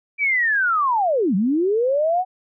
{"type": "linear two-way sweep", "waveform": "sine", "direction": "down then up", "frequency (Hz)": [2349, 176.1, 757], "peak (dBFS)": -16, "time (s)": [0.18, 2.25], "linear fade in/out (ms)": 50, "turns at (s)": 1.35, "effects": []}